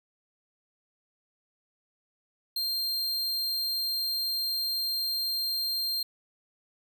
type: tone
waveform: 45% pulse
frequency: 4186 Hz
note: C8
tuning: in tune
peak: -27 dBFS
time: 2.56-6.03 s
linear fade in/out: 5 ms
effects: none